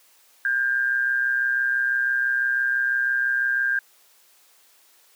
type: tone with amplitude modulation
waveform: sine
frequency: 1599 Hz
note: G6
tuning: 34 cents sharp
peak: -17 dBFS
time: 0.45-3.79 s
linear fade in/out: 2 ms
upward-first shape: sine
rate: 126 Hz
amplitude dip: 55%
effects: white hiss -57 dBFS RMS until 5.15 s + high-pass 400 Hz 12 dB/octave